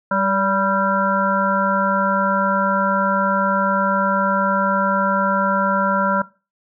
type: harmonic tone with a mistuned harmonic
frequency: 196 Hz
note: G3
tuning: in tune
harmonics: 1 / 3 / 5 / 7 / 8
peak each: -23 / -22 / -22 / -20 / -28 dBFS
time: 0.11-6.22 s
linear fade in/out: 5 ms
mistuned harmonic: 3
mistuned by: -35 cents
effects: noise-tail reverb RT60 0.3 s tail -18 dB re dry